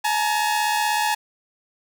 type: tone pair together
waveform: sawtooth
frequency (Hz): 849.7 / 926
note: G#5 / A#5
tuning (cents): +39 / -12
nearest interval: minor second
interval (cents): 149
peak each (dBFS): -17 / -21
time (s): 0.04-1.15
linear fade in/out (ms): 10
effects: none